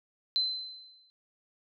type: tone with exponential decay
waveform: sine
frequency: 4063 Hz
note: B7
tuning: 48 cents sharp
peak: -23 dBFS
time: 0.36-1.1 s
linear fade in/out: 0 ms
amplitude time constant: 160 ms
effects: none

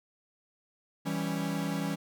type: chord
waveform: 45% pulse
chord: C# diminished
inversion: first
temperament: equal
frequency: 164.81 / 196 / 277.2 Hz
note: E3 / G3 / C#4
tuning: 0 / 0 / 0 cents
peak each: -34 / -35 / -35 dBFS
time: 1.05-1.96 s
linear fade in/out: 20 ms
effects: none

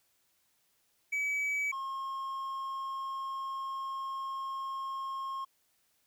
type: tone pair in turn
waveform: triangle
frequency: 2284 / 1075.7 Hz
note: D7 / C6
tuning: -49 / +48 cents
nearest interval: octave + minor second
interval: 1303 cents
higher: first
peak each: -28 / -33 dBFS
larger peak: first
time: 1.12-1.72 / 1.72-5.45 s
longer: second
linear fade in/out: 10 ms
effects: white hiss -73 dBFS RMS until 6.06 s

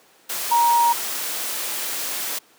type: tone in noise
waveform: sine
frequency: 942 Hz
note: A#5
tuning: 18 cents sharp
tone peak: -14 dBFS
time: 0.51-0.93 s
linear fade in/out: 10 ms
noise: white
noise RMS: -27 dBFS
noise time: 0.29-2.39 s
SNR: +10 dB
effects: pink hiss -54 dBFS RMS until 2.58 s + high-pass 300 Hz 12 dB/octave

